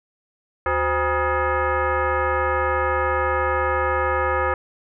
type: tone with frequency modulation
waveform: sine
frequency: 367.6 Hz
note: F#4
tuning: 11 cents flat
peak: -18 dBFS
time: 0.66-4.54 s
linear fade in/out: 2 ms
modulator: 443 Hz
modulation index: 3.1
effects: none